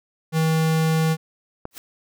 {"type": "tone", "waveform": "square", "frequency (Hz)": 160, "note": "D#3", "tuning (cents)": 49, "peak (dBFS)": -18, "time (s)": [0.32, 1.17], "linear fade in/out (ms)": 50}
{"type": "click", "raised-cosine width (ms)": 1, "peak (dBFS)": -17, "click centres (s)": 1.654}
{"type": "noise with exponential growth", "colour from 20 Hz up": "white", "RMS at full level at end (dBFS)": -33, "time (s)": [1.71, 1.78], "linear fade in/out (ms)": 1, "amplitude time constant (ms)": 15}
{"effects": []}